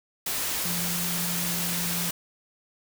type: tone in noise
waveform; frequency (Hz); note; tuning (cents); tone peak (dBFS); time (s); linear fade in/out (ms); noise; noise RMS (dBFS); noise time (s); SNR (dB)
sine; 173.4; F3; -12; -32; 0.65-2.1; 5; white; -29; 0.26-2.11; -6
effects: none